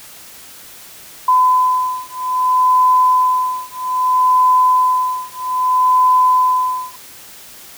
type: beating tone pair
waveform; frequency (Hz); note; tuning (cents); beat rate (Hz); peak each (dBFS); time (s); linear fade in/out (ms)
sine; 1011 / 1011.62; B5 / B5; +40 / +41; 0.62; -14; 1.28-6.96; 5
effects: white hiss -38 dBFS RMS until 7.77 s